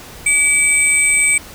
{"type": "tone pair together", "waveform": "sine", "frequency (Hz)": [2295, 8178], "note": ["D7", "C9"], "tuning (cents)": [-40, -41], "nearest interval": "octave + minor seventh", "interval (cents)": 2199, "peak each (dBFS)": -12, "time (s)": [0.26, 1.38], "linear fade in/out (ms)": 5, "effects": ["tanh soft clip ceiling -6 dBFS", "pink hiss -36 dBFS RMS until 1.54 s"]}